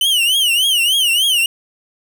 45% pulse tone with vibrato, 2986 Hz, F#7, 15 cents sharp, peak -12 dBFS, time 0.01-1.46 s, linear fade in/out 2 ms, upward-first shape triangle, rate 3.4 Hz, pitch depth 190 cents each way, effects none

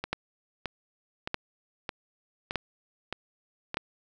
two click trains, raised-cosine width 0.3 ms, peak -12 / -16 dBFS, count 4 / 7, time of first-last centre 0.13-3.771 / 0.04-3.744 s, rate 0.824 / 1.62 Hz, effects none

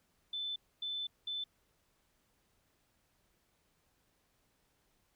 sine tone bursts at uneven times, 3520 Hz, A7, in tune, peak -36 dBFS, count 3, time 0.33-0.56 / 0.82-1.07 / 1.27-1.44 s, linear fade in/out 5 ms, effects pink hiss -75 dBFS RMS until 5.15 s

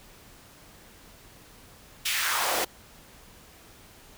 pink noise with high-pass filter sweep, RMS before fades -27 dBFS, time 2.05-2.65 s, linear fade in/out 10 ms, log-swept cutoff 2800 to 410 Hz, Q 1.8, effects pink hiss -52 dBFS RMS until 4.17 s

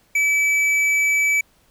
sine tone with tanh clipping, 2300 Hz, D7, 37 cents flat, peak -17 dBFS, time 0.15-1.41 s, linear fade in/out 5 ms, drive 9 dB, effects pink hiss -59 dBFS RMS until 1.7 s

